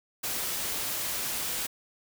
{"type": "noise", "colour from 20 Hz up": "white", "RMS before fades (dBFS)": -32, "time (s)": [0.23, 1.67], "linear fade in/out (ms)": 10, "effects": []}